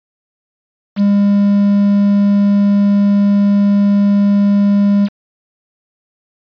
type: tone with quantisation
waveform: triangle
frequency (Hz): 202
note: G#3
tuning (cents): -48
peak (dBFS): -6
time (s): 0.96-5.09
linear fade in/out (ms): 50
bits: 5
effects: resampled to 11025 Hz